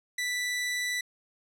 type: tone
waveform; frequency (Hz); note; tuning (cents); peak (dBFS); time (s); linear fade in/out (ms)
sawtooth; 1975.5; B6; 0; -25; 0.18-1.01; 5
effects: low-pass 11000 Hz 12 dB/octave